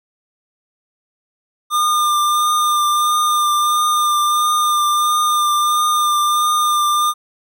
square tone with vibrato, 1204 Hz, D6, 43 cents sharp, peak -14 dBFS, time 1.7-7.14 s, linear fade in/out 50 ms, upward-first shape triangle, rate 1.5 Hz, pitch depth 22 cents each way, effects none

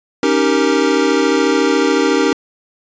square chord, Eb dominant seventh, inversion third, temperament equal, 277.2 / 311.1 / 392 / 466.2 Hz, Db4 / Eb4 / G4 / Bb4, 0 / 0 / 0 / 0 cents, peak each -18 dBFS, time 0.23-2.33 s, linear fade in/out 2 ms, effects resampled to 16000 Hz

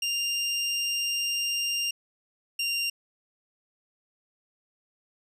25% pulse tone pair in turn, 2794 / 2780 Hz, F7 / F7, 0 / -9 cents, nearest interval unison, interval 9 cents, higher first, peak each -22 dBFS, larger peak neither, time 0.02-1.91 / 2.59-2.9 s, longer first, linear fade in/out 5 ms, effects resampled to 32000 Hz

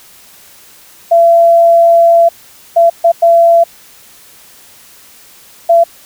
sine tone bursts at uneven times, 676 Hz, E5, 43 cents sharp, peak -3 dBFS, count 5, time 1.11-2.29 / 2.76-2.9 / 3.04-3.12 / 3.22-3.64 / 5.69-5.84 s, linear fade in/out 10 ms, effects white hiss -40 dBFS RMS until 6.05 s

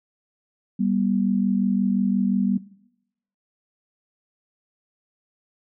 sine tone pair together, 196 / 241.7 Hz, G3 / B3, 0 / -37 cents, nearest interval major third, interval 363 cents, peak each -21 / -23 dBFS, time 0.79-2.58 s, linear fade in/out 10 ms, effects noise-tail reverb RT60 0.8 s tail -18 dB re dry

